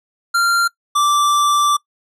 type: tone pair in turn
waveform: square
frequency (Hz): 1385 / 1170.4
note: F6 / D6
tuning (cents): -15 / -6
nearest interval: minor third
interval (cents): 291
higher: first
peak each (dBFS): -13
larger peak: neither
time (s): 0.34-0.68 / 0.95-1.77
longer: second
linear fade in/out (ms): 10
effects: noise-tail reverb RT60 0.1 s tail -22 dB re dry + low-pass 11000 Hz 12 dB/octave